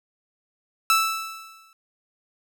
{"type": "tone with exponential decay", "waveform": "sawtooth", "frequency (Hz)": 1318.5, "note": "E6", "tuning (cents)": 0, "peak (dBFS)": -11, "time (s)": [0.9, 1.73], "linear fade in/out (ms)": 1, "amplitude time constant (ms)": 180, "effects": []}